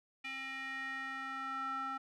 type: tone with band-pass filter sweep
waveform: square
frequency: 267.3 Hz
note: C4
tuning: 37 cents sharp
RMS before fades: -41 dBFS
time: 0.24-1.98 s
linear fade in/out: 10 ms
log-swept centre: 2400 to 1200 Hz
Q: 4.6
effects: none